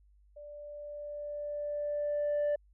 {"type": "tone with level ramp", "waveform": "sine", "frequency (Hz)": 587.3, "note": "D5", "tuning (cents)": 0, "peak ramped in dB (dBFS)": [-45, -24], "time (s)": [0.36, 2.56], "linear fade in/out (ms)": 10, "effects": ["tanh soft clip ceiling -26 dBFS", "added 50 Hz sine -60 dBFS peak until 2.73 s"]}